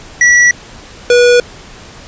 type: tone pair in turn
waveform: square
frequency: 1943 / 485.8 Hz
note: B6 / B4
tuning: -29 / -29 cents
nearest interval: 2 octaves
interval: 2400 cents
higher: first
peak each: -5 dBFS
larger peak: neither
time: 0.21-0.51 / 1.1-1.4 s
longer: neither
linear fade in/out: 2 ms
effects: pink hiss -34 dBFS RMS until 2.07 s + resampled to 16000 Hz